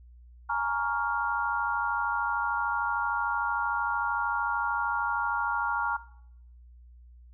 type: chord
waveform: sine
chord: Bb minor seventh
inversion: third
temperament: just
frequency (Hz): 839.1 / 932.3 / 1118.8 / 1398.5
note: Ab5 / Bb5 / Db6 / F6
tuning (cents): +18 / 0 / +16 / +2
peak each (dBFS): -34 / -30 / -34 / -31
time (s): 0.49-5.97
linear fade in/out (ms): 10
effects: noise-tail reverb RT60 0.7 s tail -17 dB re dry + added 60 Hz sine -49 dBFS peak until 7.33 s